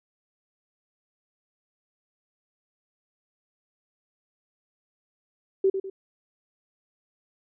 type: tone with echo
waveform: sine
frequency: 385.6 Hz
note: G4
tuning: 28 cents flat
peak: -17 dBFS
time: 5.64-5.7 s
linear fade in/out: 5 ms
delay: 100 ms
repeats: 2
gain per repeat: -8 dB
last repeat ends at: 5.9 s
effects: none